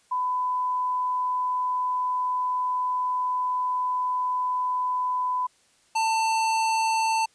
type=tone pair in turn; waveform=sine / square; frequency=1002 / 891.9 Hz; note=B5 / A5; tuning=+25 / +23 cents; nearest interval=major second; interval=202 cents; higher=first; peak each=-23 / -22 dBFS; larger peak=second; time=0.11-5.47 / 5.95-7.26 s; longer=first; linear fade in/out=10 ms; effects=white hiss -62 dBFS RMS until 7.34 s + resampled to 22050 Hz